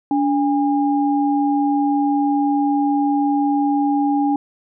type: tone pair together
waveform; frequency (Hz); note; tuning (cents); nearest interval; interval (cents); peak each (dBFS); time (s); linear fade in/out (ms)
sine; 287.3 / 812.6; D4 / G#5; -38 / -38; octave + tritone; 1800; -16 / -20; 0.11-4.36; 2
effects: none